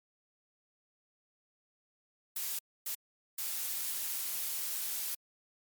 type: noise bursts at uneven times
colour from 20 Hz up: blue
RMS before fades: -36 dBFS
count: 3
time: 2.36-2.59 / 2.86-2.95 / 3.38-5.15 s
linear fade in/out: 5 ms
effects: MP3 96 kbps